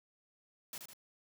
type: noise with echo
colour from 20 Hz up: white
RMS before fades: -44 dBFS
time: 0.73-0.78 s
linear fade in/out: 2 ms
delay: 77 ms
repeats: 2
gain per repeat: -5 dB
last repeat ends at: 0.934 s
effects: none